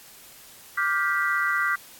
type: chord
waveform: sine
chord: G dominant seventh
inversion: second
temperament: just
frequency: 1176 / 1411.2 / 1568 / 1960 Hz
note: D6 / F6 / G6 / B6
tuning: +2 / +18 / 0 / -14 cents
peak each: -27 dBFS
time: 0.77-1.76 s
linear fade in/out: 10 ms
effects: white hiss -48 dBFS RMS until 1.99 s + AAC 64 kbps